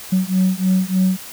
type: beating tone pair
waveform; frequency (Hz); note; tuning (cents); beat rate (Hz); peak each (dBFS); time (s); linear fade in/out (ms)
sine; 185 / 188.3; F#3 / F#3; 0 / +31; 3.3; -16; 0.12-1.17; 10
effects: tanh soft clip ceiling -9 dBFS + white hiss -35 dBFS RMS until 1.32 s